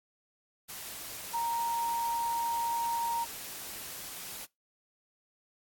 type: tone in noise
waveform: sine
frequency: 932.3 Hz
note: A#5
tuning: in tune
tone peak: -29 dBFS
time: 1.33-3.25 s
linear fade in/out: 20 ms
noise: white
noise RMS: -42 dBFS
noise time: 0.68-4.46 s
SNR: +10 dB
effects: noise-tail reverb RT60 0.2 s tail -24 dB re dry + AAC 64 kbps